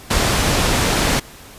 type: low-pass noise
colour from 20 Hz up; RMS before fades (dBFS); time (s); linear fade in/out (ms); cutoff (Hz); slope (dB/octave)
pink; -17; 0.1-1.2; 10; 9200; 12
effects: pink hiss -40 dBFS RMS until 1.58 s + resampled to 32000 Hz